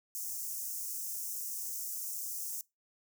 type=high-pass noise; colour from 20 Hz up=white; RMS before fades=-39 dBFS; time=0.15-2.61 s; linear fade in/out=0 ms; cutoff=5700 Hz; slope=48 dB/octave; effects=noise-tail reverb RT60 0.2 s tail -22 dB re dry